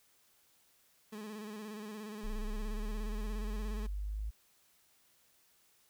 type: tone with vibrato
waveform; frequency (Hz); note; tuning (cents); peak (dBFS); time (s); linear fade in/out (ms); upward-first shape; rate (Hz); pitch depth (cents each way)
30% pulse; 212.6; G#3; +41; -40; 1.12-3.87; 10; square; 17; 43
type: linear sweep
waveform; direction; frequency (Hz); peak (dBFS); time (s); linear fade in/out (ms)
sine; up; 30 to 53.8; -35; 2.23-4.31; 20
effects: white hiss -69 dBFS RMS until 5.89 s